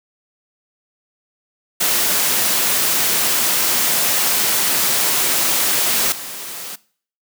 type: noise with level steps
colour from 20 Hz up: white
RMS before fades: -17 / -30 dBFS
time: 1.8-6.76 s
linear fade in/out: 10 ms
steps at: 6.12 s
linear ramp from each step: 2 ms
effects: noise-tail reverb RT60 0.5 s tail -21 dB re dry + high-pass 150 Hz 12 dB/octave